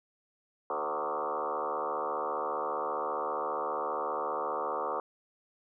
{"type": "tone with frequency modulation", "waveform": "sine", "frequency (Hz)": 830.6, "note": "G#5", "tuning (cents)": 0, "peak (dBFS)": -30, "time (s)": [0.7, 5], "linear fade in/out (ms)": 2, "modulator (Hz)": 74.9, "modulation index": 5.7, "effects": []}